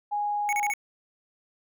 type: tone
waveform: sine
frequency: 827 Hz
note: G#5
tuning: 8 cents flat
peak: -25 dBFS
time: 0.11-0.72 s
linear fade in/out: 20 ms
type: tone bursts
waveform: square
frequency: 2217 Hz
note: C#7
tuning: in tune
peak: -27 dBFS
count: 4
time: 0.49-0.737 s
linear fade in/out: 0 ms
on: 37 ms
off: 33 ms
effects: none